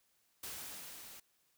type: noise with level ramp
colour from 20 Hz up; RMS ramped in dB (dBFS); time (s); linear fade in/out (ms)
white; -44 to -53; 0.43-1.2; 5
effects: white hiss -75 dBFS RMS until 1.57 s